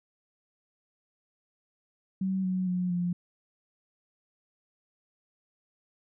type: tone with pitch steps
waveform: sine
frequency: 190 / 185.23 / 180.58 / 176.05 Hz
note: F#3 / F#3 / F#3 / F3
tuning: +46 / +2 / -42 / +14 cents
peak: -26 dBFS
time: 2.21-3.13 s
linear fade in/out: 5 ms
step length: 230 ms
effects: none